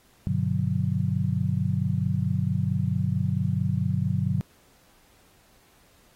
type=chord; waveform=sine; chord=G major seventh; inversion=none; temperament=just; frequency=98 / 122.5 / 147 / 183.75 Hz; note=G2 / B2 / D3 / F#3; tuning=0 / -14 / +2 / -12 cents; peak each=-28 dBFS; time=0.27-4.41 s; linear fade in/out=0 ms; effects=pink hiss -60 dBFS RMS until 6.15 s + AAC 48 kbps